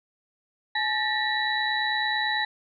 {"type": "tone cluster", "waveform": "sine", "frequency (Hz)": [852, 1790, 1919, 3928], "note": ["G#5", "A6", "A#6", "B7"], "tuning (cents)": [44, 29, 50, -10], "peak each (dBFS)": -29, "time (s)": [0.75, 2.45], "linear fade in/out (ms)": 5, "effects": []}